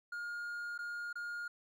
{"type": "tone with dropouts", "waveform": "triangle", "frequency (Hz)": 1421, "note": "F6", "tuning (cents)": 30, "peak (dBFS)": -37, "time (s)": [0.12, 1.48], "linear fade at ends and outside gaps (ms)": 5, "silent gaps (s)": [[0.779, 0.788], [1.129, 1.155]], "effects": []}